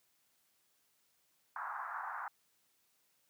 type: band-pass noise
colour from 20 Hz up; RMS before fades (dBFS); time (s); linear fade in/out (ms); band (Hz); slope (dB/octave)
pink; -42; 1.56-2.28; 2; 810 to 1600; 48
effects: white hiss -75 dBFS RMS until 3.29 s + high-pass 80 Hz 12 dB/octave